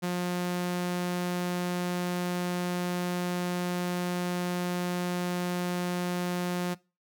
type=tone; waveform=sawtooth; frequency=177.9 Hz; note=F3; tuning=32 cents sharp; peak=-24 dBFS; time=0.02-6.75 s; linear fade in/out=20 ms; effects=noise-tail reverb RT60 0.3 s tail -22 dB re dry